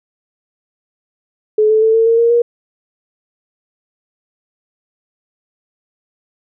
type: tone with pitch steps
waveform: sine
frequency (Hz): 428.6 / 435.8 / 443.2 / 450.7 / 458.3 / 466 / 473.9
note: A4 / A4 / A4 / A4 / A#4 / A#4 / A#4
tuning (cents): -45 / -17 / +13 / +42 / -29 / -1 / +28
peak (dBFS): -8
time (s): 1.58-2.42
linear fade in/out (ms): 5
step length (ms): 120
effects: none